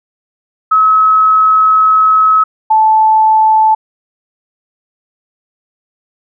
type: tone pair in turn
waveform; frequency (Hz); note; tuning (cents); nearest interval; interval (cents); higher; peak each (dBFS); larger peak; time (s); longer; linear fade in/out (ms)
sine; 1285 / 873.6; E6 / A5; -45 / -13; perfect fifth; 668; first; -5; neither; 0.71-2.44 / 2.7-3.75; first; 10
effects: none